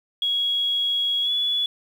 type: tone with pitch glide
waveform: sine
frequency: 3322 to 3415 Hz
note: G#7 to G#7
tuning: 0 to +48 cents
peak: -20 dBFS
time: 0.22-1.66 s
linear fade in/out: 2 ms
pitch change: +48 cents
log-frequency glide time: 1.22-1.31 s
effects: 8-bit